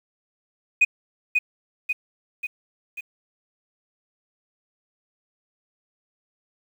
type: tone with echo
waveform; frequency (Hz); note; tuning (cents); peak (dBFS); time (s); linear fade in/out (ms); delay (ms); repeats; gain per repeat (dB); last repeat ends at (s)
sine; 2489; D#7; 0; -10; 0.81-0.85; 10; 540; 4; -5; 3.01
effects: tanh soft clip ceiling -11 dBFS + 8-bit